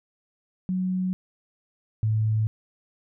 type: tone pair in turn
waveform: sine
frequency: 185 / 109.05 Hz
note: F#3 / A2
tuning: 0 / -15 cents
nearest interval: major sixth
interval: 915 cents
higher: first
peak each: -23 / -20 dBFS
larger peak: second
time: 0.69-1.13 / 2.03-2.47 s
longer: neither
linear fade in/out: 0 ms
effects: none